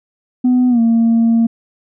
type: tone with pitch glide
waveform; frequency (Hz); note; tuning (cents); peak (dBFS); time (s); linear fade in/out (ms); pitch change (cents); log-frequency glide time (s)
sine; 250.3 to 229.5; B3 to A#3; +23 to -27; -7; 0.44-1.47; 10; -150; 0.69-0.8
effects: tanh soft clip ceiling -7 dBFS